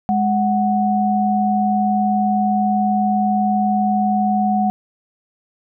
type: tone pair together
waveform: sine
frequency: 207.7 / 740.2 Hz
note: G#3 / F#5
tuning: 0 / 0 cents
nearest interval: octave + minor seventh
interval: 2200 cents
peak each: -17 dBFS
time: 0.09-4.7 s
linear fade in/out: 0 ms
effects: none